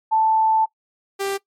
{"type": "tone pair in turn", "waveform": ["sine", "sawtooth"], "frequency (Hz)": [881, 393.7], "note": ["A5", "G4"], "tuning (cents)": [2, 8], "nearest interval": "octave + major second", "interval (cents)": 1394, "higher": "first", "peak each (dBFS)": [-14, -18], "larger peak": "first", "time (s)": [[0.11, 0.66], [1.19, 1.38]], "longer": "first", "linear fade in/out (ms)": 20, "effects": ["noise-tail reverb RT60 0.1 s tail -19 dB re dry", "MP3 64 kbps"]}